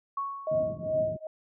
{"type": "tone with exponential decay", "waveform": "sine", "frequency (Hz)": 1108.7, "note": "C#6", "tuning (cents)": 0, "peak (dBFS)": -27, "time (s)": [0.17, 1], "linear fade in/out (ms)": 5, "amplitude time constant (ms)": 180}
{"type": "tone with tremolo", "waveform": "sine", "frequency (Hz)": 628, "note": "D#5", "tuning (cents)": 16, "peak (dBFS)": -22, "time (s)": [0.47, 1.27], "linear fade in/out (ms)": 2, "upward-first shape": "triangle", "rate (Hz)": 2.4, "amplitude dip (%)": 100}
{"type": "band-pass noise", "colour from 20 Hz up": "pink", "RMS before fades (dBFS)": -40, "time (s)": [0.51, 1.17], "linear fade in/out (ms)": 5, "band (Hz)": [100, 300], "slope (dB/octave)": 24}
{"effects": []}